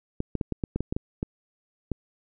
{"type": "clicks", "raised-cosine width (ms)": 3, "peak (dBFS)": -14, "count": 11, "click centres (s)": [0.204, 0.353, 0.412, 0.523, 0.638, 0.76, 0.806, 0.925, 0.965, 1.229, 1.917], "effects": []}